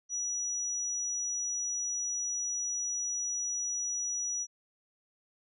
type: tone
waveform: sine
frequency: 5850 Hz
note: F#8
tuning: 21 cents flat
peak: -31 dBFS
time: 0.09-4.47 s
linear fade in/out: 50 ms
effects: none